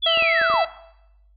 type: linear sweep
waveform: sine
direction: down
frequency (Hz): 3500 to 604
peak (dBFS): -18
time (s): 0.02-0.64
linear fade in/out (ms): 20
type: harmonic tone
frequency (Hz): 661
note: E5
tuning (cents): +5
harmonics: 1 / 2 / 3 / 4 / 5 / 6 / 7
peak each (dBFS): -20 / -26 / -30 / -32 / -34 / -36 / -37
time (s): 0.06-0.65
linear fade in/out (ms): 5
type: clicks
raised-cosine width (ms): 1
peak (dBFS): -20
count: 5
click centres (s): 0.174 / 0.224 / 0.415 / 0.5 / 0.54
effects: noise-tail reverb RT60 0.8 s tail -17 dB re dry + added 50 Hz sine -52 dBFS peak until 1.36 s